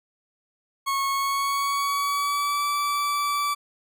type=tone with pitch glide; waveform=40% pulse; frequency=1097 to 1157.5 Hz; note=C#6 to D6; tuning=-18 to -25 cents; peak=-22 dBFS; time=0.86-3.55 s; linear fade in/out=20 ms; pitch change=+93 cents; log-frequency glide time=1.09-2.65 s; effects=none